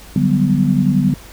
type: chord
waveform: sine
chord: G major seventh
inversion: second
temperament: equal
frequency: 146.83 / 185 / 196 / 246.9 Hz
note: D3 / F#3 / G3 / B3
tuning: 0 / 0 / 0 / 0 cents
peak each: -17 dBFS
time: 0.16-1.14 s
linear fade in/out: 2 ms
effects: added 50 Hz sine -38 dBFS peak until 1.32 s + pink hiss -40 dBFS RMS until 1.32 s